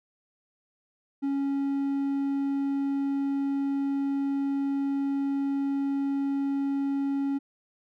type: tone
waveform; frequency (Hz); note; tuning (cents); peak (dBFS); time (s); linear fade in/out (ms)
triangle; 277.2; C#4; 0; -23; 1.22-7.39; 20
effects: none